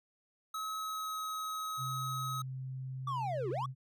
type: tone with pitch glide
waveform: square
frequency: 1283 to 1273.4 Hz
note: E6 to D#6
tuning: -47 to +40 cents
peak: -37 dBFS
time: 0.54-2.42 s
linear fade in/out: 5 ms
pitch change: -13 cents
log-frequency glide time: 0.76-1.2 s
type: tone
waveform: sine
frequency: 130.81 Hz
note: C3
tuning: in tune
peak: -38 dBFS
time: 1.77-3.75 s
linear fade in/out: 50 ms
type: linear two-way sweep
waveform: triangle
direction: down then up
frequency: 1174.7 to 329.6 to 1174.7 Hz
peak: -32 dBFS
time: 3.07-3.66 s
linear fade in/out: 5 ms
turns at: 3.5 s
effects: none